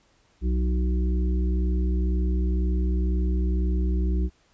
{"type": "harmonic tone", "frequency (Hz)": 62, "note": "B1", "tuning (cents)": 7, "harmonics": [1, 3, 5, 6], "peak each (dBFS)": [-21, -31, -35, -37], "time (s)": [0.41, 4.3], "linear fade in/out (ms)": 50, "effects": ["pink hiss -63 dBFS RMS until 4.53 s", "resampled to 16000 Hz"]}